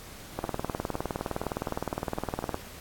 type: two click trains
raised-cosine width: 1 ms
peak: -15 / -24 dBFS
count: 43 / 9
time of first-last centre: 0.39-2.544 / 0.45-2.425 s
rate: 19.5 / 4.05 Hz
effects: pink hiss -46 dBFS RMS until 2.8 s + AAC 64 kbps